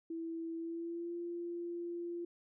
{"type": "tone with pitch glide", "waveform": "sine", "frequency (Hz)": [329.6, 344.6], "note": ["E4", "F4"], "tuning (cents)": [0, -23], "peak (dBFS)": -38, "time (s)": [0.1, 2.25], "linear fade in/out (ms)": 5, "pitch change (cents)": 77, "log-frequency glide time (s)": [0.56, 1.15], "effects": []}